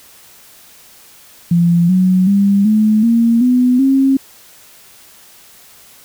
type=tone with pitch steps; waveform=sine; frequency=171.6 / 184.98 / 199.41 / 215 / 231.7 / 249.8 / 269.3 Hz; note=F3 / F#3 / G3 / A3 / A#3 / B3 / C#4; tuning=-30 / 0 / +30 / -40 / -10 / +20 / -50 cents; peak=-8 dBFS; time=1.51-4.17 s; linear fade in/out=5 ms; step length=380 ms; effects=white hiss -43 dBFS RMS until 6.04 s